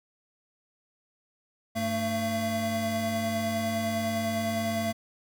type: tone cluster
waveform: square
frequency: 100.4 / 222.7 / 678 Hz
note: G2 / A3 / E5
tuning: +42 / +21 / +49 cents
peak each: -37 / -31 / -31 dBFS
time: 1.75-4.93 s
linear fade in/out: 20 ms
effects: none